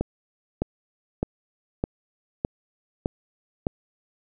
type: click train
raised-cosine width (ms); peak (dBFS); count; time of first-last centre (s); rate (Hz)
2; -10; 7; 0.01-3.669; 1.64
effects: none